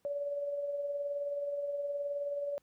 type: tone with tremolo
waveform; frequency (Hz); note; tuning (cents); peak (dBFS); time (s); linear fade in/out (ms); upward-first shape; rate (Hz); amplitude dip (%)
sine; 572; D5; -46; -31; 0.05-2.58; 0; triangle; 19; 45
effects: pink hiss -75 dBFS RMS until 2.62 s + high-pass 60 Hz 12 dB/octave